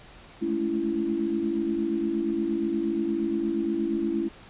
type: tone cluster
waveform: sine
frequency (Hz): 210.6 / 219.1 / 282.9 / 335.1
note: G#3 / A3 / C#4 / E4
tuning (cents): +24 / -7 / +35 / +29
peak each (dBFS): -34 / -32 / -31 / -26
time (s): 0.41-4.29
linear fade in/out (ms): 20
effects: pink hiss -49 dBFS RMS until 4.49 s + resampled to 8000 Hz